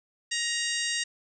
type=harmonic tone; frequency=940 Hz; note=A#5; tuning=14 cents sharp; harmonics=2 / 3 / 4 / 5 / 6 / 7 / 8 / 9; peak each=-32 / -34 / -35 / -36 / -37 / -37 / -38 / -39 dBFS; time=0.31-1.04 s; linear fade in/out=10 ms; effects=none